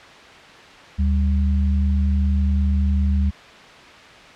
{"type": "tone pair together", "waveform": "sine", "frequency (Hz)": [74, 196.65], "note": ["D2", "G3"], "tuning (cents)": [14, 6], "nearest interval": "octave + perfect fourth", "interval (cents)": 1692, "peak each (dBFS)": [-16, -24], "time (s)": [0.98, 3.31], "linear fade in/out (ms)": 20, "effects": ["white hiss -42 dBFS RMS until 4.35 s", "low-pass 3000 Hz 12 dB/octave"]}